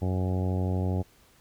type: harmonic tone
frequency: 92.5 Hz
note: F#2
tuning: in tune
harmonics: 1 / 2 / 3 / 4 / 5 / 6 / 7 / 8 / 9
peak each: -26 / -32 / -36 / -38 / -40 / -42 / -43 / -44 / -45 dBFS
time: 0.01-1.03 s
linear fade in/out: 20 ms
effects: pink hiss -60 dBFS RMS until 1.4 s